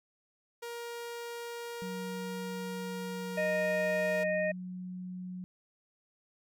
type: tone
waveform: sawtooth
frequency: 471.5 Hz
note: A#4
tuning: 20 cents sharp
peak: -35 dBFS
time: 0.62-4.24 s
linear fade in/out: 10 ms
type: tone with pitch glide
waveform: sine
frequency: 184.2 to 182.4 Hz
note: F#3 to F#3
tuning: -7 to -24 cents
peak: -38 dBFS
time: 1.82-5.44 s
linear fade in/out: 0 ms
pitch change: -17 cents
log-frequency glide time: 2.59-3.48 s
type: harmonic tone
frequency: 618 Hz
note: D#5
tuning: 12 cents flat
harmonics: 1 / 3 / 4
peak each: -29 / -35 / -41 dBFS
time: 3.37-4.52 s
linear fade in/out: 10 ms
effects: none